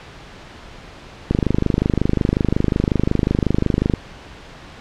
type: click train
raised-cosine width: 3 ms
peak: -3 dBFS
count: 68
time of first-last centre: 1.31-3.937 s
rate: 25.5 Hz
effects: pink hiss -39 dBFS RMS until 4.8 s + low-pass 4000 Hz 12 dB/octave